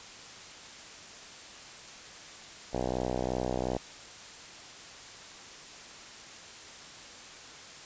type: tone with low-pass filter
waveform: 5% pulse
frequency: 62.8 Hz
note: B1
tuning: 30 cents sharp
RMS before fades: -32 dBFS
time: 2.73-3.78 s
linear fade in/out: 5 ms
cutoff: 720 Hz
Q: 1.5
effects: white hiss -47 dBFS RMS until 7.85 s + resampled to 16000 Hz